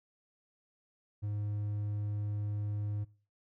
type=tone; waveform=triangle; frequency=103.83 Hz; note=G#2; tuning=in tune; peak=-31 dBFS; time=1.22-3.05 s; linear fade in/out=20 ms; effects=noise-tail reverb RT60 0.4 s tail -21 dB re dry